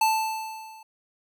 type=tone with level ramp; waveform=square; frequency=880 Hz; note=A5; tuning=in tune; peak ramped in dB=-18 to -46 dBFS; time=0.01-0.83 s; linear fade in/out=5 ms; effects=none